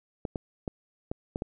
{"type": "clicks", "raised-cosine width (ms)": 2, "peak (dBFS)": -18, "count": 6, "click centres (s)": [0.252, 0.358, 0.678, 1.115, 1.359, 1.421], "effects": []}